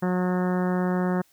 harmonic tone, 181.6 Hz, F#3, 32 cents flat, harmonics 1 / 2 / 3 / 4 / 5 / 6 / 7 / 8 / 9 / 10, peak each -23 / -29 / -33 / -35 / -37 / -39 / -40 / -41 / -42 / -43 dBFS, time 0.02-1.22 s, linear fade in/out 10 ms, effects white hiss -62 dBFS RMS until 1.32 s

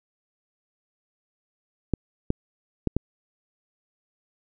clicks, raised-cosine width 3 ms, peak -9 dBFS, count 4, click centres 1.937 / 2.304 / 2.873 / 2.966 s, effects none

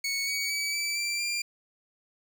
20% pulse tone with pitch steps, 2219 / 2251 / 2284 / 2317 / 2351 / 2385 Hz, C#7 / C#7 / D7 / D7 / D7 / D7, +1 / +26 / -49 / -24 / +1 / +26 cents, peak -23 dBFS, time 0.04-1.42 s, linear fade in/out 5 ms, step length 230 ms, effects none

